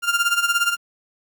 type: tone with tremolo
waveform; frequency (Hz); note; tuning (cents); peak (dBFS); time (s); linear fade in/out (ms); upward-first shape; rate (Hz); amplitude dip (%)
30% pulse; 1396.9; F6; 0; -12; 0.02-0.77; 50; sine; 17; 75
effects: 9-bit